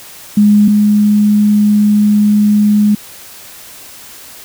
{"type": "tone pair in turn", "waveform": "sine", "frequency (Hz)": [207.7, 208.6], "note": ["G#3", "G#3"], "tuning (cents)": [0, 8], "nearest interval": "unison", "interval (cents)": 8, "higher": "second", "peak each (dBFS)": [-4, -6], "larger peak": "first", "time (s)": [[0.37, 0.68], [0.68, 2.95]], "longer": "second", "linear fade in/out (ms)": 5, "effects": ["white hiss -34 dBFS RMS until 4.44 s"]}